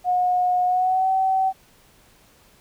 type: tone with pitch glide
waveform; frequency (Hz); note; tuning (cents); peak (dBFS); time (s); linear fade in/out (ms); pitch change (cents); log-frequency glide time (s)
sine; 724 to 762.6; F#5 to G5; -38 to -48; -17; 0.04-1.53; 50; +90; 0.66-1.1
effects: pink hiss -55 dBFS RMS until 2.6 s